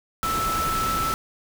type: tone in noise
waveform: sine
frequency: 1318.5 Hz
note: E6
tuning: in tune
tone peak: -23 dBFS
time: 0.23-1.14 s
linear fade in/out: 0 ms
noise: pink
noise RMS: -29 dBFS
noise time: 0.23-1.14 s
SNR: +3 dB
effects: none